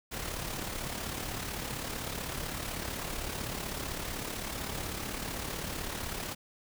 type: noise with amplitude modulation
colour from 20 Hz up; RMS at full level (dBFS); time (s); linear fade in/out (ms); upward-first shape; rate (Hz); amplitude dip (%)
pink; -35; 0.11-6.35; 20; sine; 35.8; 50
effects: none